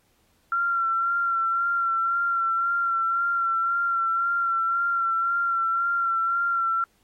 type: tone with vibrato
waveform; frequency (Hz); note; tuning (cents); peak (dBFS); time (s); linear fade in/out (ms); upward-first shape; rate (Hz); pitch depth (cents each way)
sine; 1367; F6; -37; -21; 0.52-6.84; 2; sine; 1.9; 26
effects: pink hiss -66 dBFS RMS until 7.03 s + AAC 48 kbps